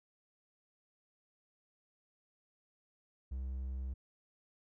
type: tone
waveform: triangle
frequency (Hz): 65.1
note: C2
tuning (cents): -8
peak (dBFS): -35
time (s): 3.31-3.94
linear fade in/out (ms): 10
effects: none